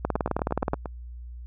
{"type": "two click trains", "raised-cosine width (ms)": 1, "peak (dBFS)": [-10, -18], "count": [14, 7], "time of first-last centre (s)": [[0.05, 0.734], [0.16, 0.858]], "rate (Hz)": [19, 8.6], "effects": ["added 60 Hz sine -37 dBFS peak until 1.46 s"]}